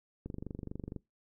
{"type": "click train", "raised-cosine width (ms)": 3, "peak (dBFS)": -27, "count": 18, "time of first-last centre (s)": [0.26, 0.962], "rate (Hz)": 24.2, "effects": ["noise-tail reverb RT60 0.2 s tail -23 dB re dry"]}